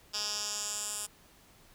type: tone with band-pass filter sweep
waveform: 10% pulse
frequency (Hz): 208.7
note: G#3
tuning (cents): +9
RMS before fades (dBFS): -36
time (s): 0.13-1.07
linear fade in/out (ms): 20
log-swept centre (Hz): 5100 to 8900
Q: 3.1
effects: pink hiss -60 dBFS RMS until 1.74 s